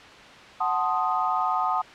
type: chord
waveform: sine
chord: F# diminished seventh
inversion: none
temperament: equal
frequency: 740 / 880 / 1046.5 / 1244.5 Hz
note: F#5 / A5 / C6 / Eb6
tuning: 0 / 0 / 0 / 0 cents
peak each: -27 / -28 / -30 / -26 dBFS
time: 0.6-1.82 s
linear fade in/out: 10 ms
effects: white hiss -45 dBFS RMS until 1.94 s + low-pass 3000 Hz 12 dB/octave